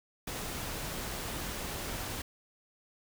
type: noise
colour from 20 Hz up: pink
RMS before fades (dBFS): -38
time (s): 0.27-2.22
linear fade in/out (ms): 5
effects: none